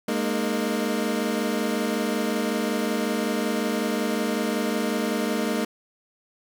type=chord; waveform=25% pulse; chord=Ab suspended second; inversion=none; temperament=equal with one note detuned; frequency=207.7 / 233.1 / 306.1 Hz; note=Ab3 / Bb3 / Eb4; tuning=0 / 0 / -28 cents; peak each=-24 / -23 / -26 dBFS; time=0.08-5.65 s; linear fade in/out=5 ms; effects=none